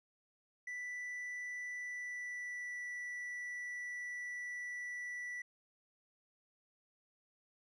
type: tone with pitch glide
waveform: triangle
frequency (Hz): 1975.5 to 1961.9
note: B6 to B6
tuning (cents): 0 to -12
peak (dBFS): -39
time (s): 0.67-5.42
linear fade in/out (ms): 5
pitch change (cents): -12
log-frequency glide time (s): 1.77-2.85
effects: resampled to 22050 Hz